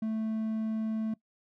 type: tone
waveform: triangle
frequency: 220 Hz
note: A3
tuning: in tune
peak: -27 dBFS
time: 0.02-1.14 s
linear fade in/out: 5 ms
effects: noise-tail reverb RT60 0.1 s tail -20 dB re dry